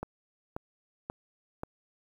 click train, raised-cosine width 1 ms, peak -21 dBFS, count 4, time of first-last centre 0.03-1.634 s, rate 1.87 Hz, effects 9-bit

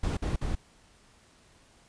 brown noise bursts, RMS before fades -29 dBFS, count 3, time 0.03-0.552 s, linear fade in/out 5 ms, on 140 ms, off 51 ms, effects pink hiss -60 dBFS RMS until 1.88 s + resampled to 22050 Hz

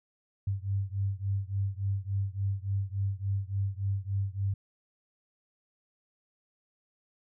sine beating tone pair, 97 / 100.5 Hz, G2 / G2, -18 / +44 cents, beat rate 3.5 Hz, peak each -31 / -32 dBFS, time 0.47-4.54 s, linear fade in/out 5 ms, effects none

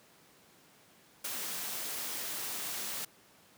white noise with ADSR envelope, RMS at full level -36 dBFS, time 1.24-3.05 s, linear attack 9 ms, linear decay 29 ms, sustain -2 dB, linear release 4 ms, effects pink hiss -61 dBFS RMS until 3.57 s + high-pass 150 Hz 12 dB/octave

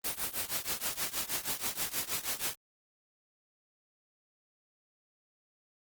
white noise with tremolo, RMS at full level -31 dBFS, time 0.04-2.55 s, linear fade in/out 5 ms, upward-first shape triangle, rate 6.3 Hz, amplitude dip 95%, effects Opus 24 kbps

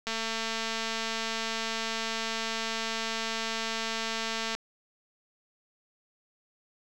click train, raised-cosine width 0.2 ms, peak -15 dBFS, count 1009, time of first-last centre 0.07-4.55 s, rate 225 Hz, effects none

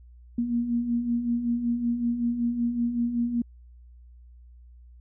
sine beating tone pair, 233.1 / 238.4 Hz, A#3 / A#3, 0 / +39 cents, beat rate 5.3 Hz, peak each -32 / -24 dBFS, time 0.38-3.42 s, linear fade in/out 5 ms, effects added 60 Hz sine -47 dBFS peak until 5 s

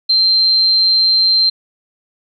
sine tone, 4141 Hz, C8, 19 cents flat, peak -9 dBFS, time 0.09-1.5 s, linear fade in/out 10 ms, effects none

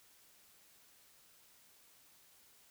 silence, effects white hiss -65 dBFS RMS until 2.7 s

